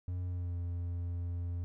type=tone with pitch glide; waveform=triangle; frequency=89.7 to 87 Hz; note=F2 to F2; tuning=+47 to -6 cents; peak=-32 dBFS; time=0.08-1.64 s; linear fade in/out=0 ms; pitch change=-53 cents; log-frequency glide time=0.27-0.56 s; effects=none